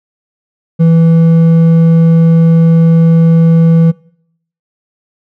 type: tone with hard clipping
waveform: sine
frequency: 164.81 Hz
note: E3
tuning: in tune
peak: -5 dBFS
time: 0.79-3.92 s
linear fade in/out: 20 ms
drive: 5 dB
effects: noise-tail reverb RT60 0.7 s tail -24 dB re dry